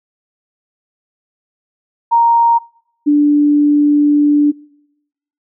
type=tone pair in turn; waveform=sine; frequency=932.3 / 293.1 Hz; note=A#5 / D4; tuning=0 / -3 cents; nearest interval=octave + minor sixth; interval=2003 cents; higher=first; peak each=-7 dBFS; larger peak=neither; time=2.11-2.59 / 3.06-4.52 s; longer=second; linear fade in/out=20 ms; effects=noise-tail reverb RT60 0.9 s tail -26 dB re dry